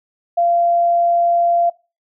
sine tone, 689 Hz, F5, 24 cents flat, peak -12 dBFS, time 0.37-1.7 s, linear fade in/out 10 ms, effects noise-tail reverb RT60 0.3 s tail -22 dB re dry

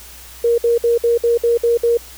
sine tone bursts, 470 Hz, A#4, 14 cents sharp, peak -11 dBFS, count 8, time 0.44-1.973 s, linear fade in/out 5 ms, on 140 ms, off 59 ms, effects added 60 Hz sine -42 dBFS peak until 2.17 s + white hiss -39 dBFS RMS until 2.17 s

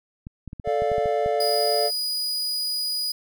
clicks, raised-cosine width 5 ms, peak -23 dBFS, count 10, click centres 0.269 / 0.477 / 0.531 / 0.598 / 0.675 / 0.821 / 0.917 / 0.982 / 1.058 / 1.261 s
triangle chord, D minor, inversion second, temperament equal, 440 / 587.3 / 698.5 Hz, A4 / D5 / F5, 0 / 0 / 0 cents, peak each -23 dBFS, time 0.64-1.91 s, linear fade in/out 50 ms
40% pulse tone, 4928 Hz, D#8, 17 cents flat, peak -23 dBFS, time 1.4-3.12 s, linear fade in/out 5 ms
effects none

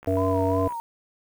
click train, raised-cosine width 0.5 ms, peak -30 dBFS, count 45, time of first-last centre 0.03-0.723 s, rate 63.5 Hz
harmonic tone, 94.5 Hz, F#2, 37 cents sharp, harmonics 1 / 3 / 5 / 7, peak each -26 / -26 / -26 / -26 dBFS, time 0.07-0.68 s, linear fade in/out 5 ms
sine tone with vibrato, 973 Hz, B5, 26 cents flat, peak -29 dBFS, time 0.17-0.8 s, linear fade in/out 0 ms, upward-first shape sine, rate 2.8 Hz, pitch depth 94 cents each way
effects 8-bit

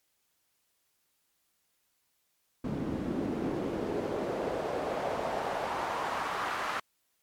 pink noise with band-pass filter sweep, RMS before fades -33 dBFS, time 2.64-6.8 s, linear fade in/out 5 ms, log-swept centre 230 to 1300 Hz, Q 1.7, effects white hiss -75 dBFS RMS until 7.22 s + MP3 96 kbps

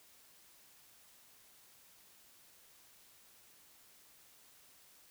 silence, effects white hiss -63 dBFS RMS until 5.1 s

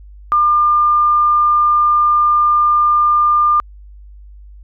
sine tone, 1200 Hz, D6, 37 cents sharp, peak -9 dBFS, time 0.32-3.6 s, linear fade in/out 0 ms, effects added 50 Hz sine -35 dBFS peak until 4.63 s

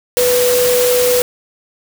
sine tone in noise, 493.9 Hz, B4, in tune, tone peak -11 dBFS, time 0.17-1.22 s, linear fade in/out 0 ms, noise white, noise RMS -18 dBFS, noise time 0.17-1.22 s, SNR +4 dB, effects none

